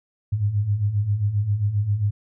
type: beating tone pair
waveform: sine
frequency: 98 / 105.5 Hz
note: G2 / G#2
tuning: 0 / +28 cents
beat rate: 7.5 Hz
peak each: -26 / -20 dBFS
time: 0.32-2.11 s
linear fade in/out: 10 ms
effects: none